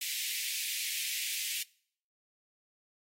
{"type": "high-pass noise", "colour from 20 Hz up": "pink", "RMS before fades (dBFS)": -36, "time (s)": [0.01, 1.63], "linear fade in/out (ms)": 5, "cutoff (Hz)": 2100, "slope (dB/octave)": 48, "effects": ["noise-tail reverb RT60 0.6 s tail -24 dB re dry", "AAC 48 kbps"]}